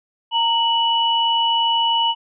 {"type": "tone pair together", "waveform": "sine", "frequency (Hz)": [923, 2949], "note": ["A#5", "F#7"], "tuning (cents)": [-17, -6], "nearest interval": "octave + minor sixth", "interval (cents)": 2011, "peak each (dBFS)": -18, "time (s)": [0.31, 2.15], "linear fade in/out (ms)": 50, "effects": []}